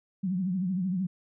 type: tone with vibrato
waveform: sine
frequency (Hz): 184.8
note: F#3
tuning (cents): -2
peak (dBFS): -26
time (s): 0.23-1.07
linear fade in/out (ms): 10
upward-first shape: triangle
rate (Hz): 13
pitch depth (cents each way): 130
effects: none